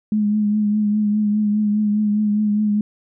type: tone with vibrato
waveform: sine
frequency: 210 Hz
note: G#3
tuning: 19 cents sharp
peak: -15 dBFS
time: 0.12-2.81 s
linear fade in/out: 2 ms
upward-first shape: triangle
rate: 4.9 Hz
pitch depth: 37 cents each way
effects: none